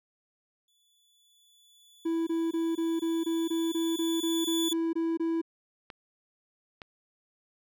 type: tone with exponential growth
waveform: sawtooth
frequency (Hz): 3453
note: A7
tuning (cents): -33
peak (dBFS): -26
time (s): 0.68-4.73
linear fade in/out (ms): 2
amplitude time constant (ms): 880
type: tone bursts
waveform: triangle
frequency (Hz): 329.6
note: E4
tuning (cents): 0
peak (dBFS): -24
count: 14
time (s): 2.05-5.416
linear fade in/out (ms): 10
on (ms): 220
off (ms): 22
type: clicks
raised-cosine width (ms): 0.3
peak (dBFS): -26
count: 2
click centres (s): 5.902 / 6.818
effects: none